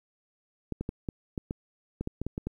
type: clicks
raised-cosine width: 3 ms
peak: -19 dBFS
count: 12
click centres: 0.723 / 0.81 / 0.891 / 1.088 / 1.378 / 1.509 / 2.01 / 2.074 / 2.216 / 2.266 / 2.379 / 2.47 s
effects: 10-bit